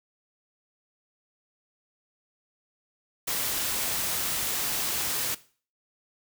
white noise, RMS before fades -29 dBFS, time 3.27-5.35 s, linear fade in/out 10 ms, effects noise-tail reverb RT60 0.4 s tail -17 dB re dry

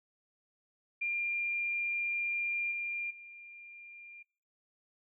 sine tone with level steps, 2395 Hz, D7, 33 cents sharp, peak -31 / -34 / -48 dBFS, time 1.01-4.23 s, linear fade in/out 10 ms, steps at 2.71 / 3.1 s, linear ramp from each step 10 ms, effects noise-tail reverb RT60 0.5 s tail -24 dB re dry

